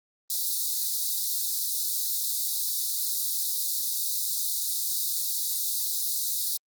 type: high-pass noise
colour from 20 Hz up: white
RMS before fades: -28 dBFS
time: 0.3-6.57 s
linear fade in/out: 2 ms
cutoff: 3700 Hz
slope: 96 dB/octave
effects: Opus 32 kbps